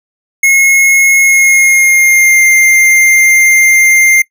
square tone with pitch glide, 2168 to 2103 Hz, C#7 to C7, -39 to +8 cents, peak -5 dBFS, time 0.43-4.22 s, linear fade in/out 5 ms, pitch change -53 cents, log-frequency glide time 1.21-2.45 s, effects noise-tail reverb RT60 0.1 s tail -22 dB re dry

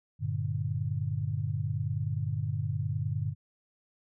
sine chord, G minor, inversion none, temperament equal with one note detuned, 97.43 / 116.54 / 146.83 Hz, G2 / Bb2 / D3, -10 / 0 / 0 cents, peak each -33 dBFS, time 0.19-3.35 s, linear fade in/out 50 ms, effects none

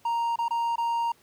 triangle tone with dropouts, 932.3 Hz, A#5, in tune, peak -22 dBFS, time 0.05-1.12 s, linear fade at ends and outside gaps 5 ms, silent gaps 0.359-0.387 / 0.483-0.507 / 0.758-0.78 s, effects pink hiss -60 dBFS RMS until 1.22 s + high-pass 100 Hz 12 dB/octave

